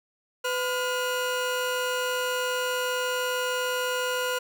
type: tone pair together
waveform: 30% pulse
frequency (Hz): 503 / 1429.3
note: B4 / F6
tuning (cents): +32 / +40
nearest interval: octave + tritone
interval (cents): 1808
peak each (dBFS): -25 / -27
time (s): 0.44-4.39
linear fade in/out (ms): 10
effects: none